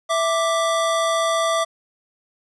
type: tone pair together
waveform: square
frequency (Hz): 658.7 / 1174.7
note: E5 / D6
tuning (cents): -1 / 0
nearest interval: minor seventh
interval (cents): 1001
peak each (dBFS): -21 / -22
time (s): 0.09-1.65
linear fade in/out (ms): 20
effects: resampled to 24000 Hz